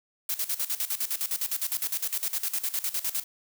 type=noise with tremolo; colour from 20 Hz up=blue; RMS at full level=-28 dBFS; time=0.29-3.24 s; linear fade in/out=5 ms; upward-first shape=square; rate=9.8 Hz; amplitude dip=80%; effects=none